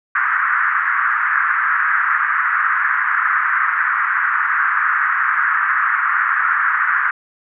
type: band-pass noise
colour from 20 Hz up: pink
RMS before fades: -17 dBFS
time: 0.15-7.11 s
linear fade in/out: 5 ms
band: 1200 to 1800 Hz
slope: 48 dB/octave
effects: none